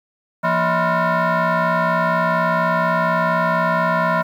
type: tone with frequency modulation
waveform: sine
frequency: 171.4 Hz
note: F3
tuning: 32 cents flat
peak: -13 dBFS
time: 0.43-4.23 s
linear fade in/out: 20 ms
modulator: 407 Hz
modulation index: 3.4
effects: tanh soft clip ceiling -13 dBFS + 8-bit